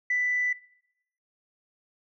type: tone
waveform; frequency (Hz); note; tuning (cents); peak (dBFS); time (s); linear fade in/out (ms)
sine; 1985; B6; +8; -22; 0.1-0.53; 5
effects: noise-tail reverb RT60 0.8 s tail -22 dB re dry + tanh soft clip ceiling -18 dBFS